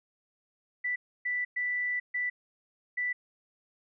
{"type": "tone bursts at uneven times", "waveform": "sine", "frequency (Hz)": 1975.5, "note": "B6", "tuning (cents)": 0, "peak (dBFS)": -28, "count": 5, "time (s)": [[0.84, 0.96], [1.25, 1.45], [1.56, 2], [2.14, 2.3], [2.97, 3.13]], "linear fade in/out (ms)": 10, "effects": []}